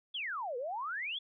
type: exponential two-way sweep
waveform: sine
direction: down then up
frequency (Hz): 3520 to 466.2 to 3520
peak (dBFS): -35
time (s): 0.14-1.19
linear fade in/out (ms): 10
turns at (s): 0.57
effects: none